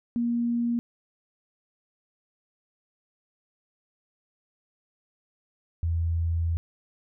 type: tone pair in turn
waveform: sine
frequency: 236.6 / 83.39 Hz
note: A#3 / E2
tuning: +26 / +21 cents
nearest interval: octave + tritone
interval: 1805 cents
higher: first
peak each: -23 dBFS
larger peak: neither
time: 0.16-0.79 / 5.83-6.57 s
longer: second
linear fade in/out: 0 ms
effects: none